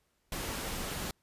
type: noise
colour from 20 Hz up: pink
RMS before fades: -37 dBFS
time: 0.32-1.11 s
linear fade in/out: 2 ms
effects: pink hiss -75 dBFS RMS until 1.22 s + resampled to 32000 Hz